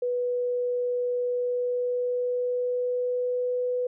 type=tone with pitch glide; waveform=sine; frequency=491.4 to 496.2 Hz; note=B4 to B4; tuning=-9 to +8 cents; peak=-24 dBFS; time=0.02-3.87 s; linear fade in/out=5 ms; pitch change=+17 cents; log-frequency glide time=1.24-3.6 s; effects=none